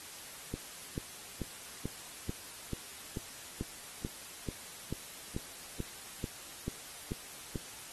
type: click train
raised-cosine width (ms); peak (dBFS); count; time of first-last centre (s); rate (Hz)
3; -23; 17; 0.54-7.558; 2.28
effects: white hiss -48 dBFS RMS until 7.92 s + AAC 32 kbps